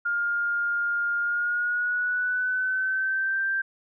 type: tone with pitch glide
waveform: sine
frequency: 1411 to 1574.7 Hz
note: F6 to G6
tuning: +17 to +7 cents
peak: -23 dBFS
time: 0.05-3.62 s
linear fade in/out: 10 ms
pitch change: +190 cents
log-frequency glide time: 1.2-3.45 s
effects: none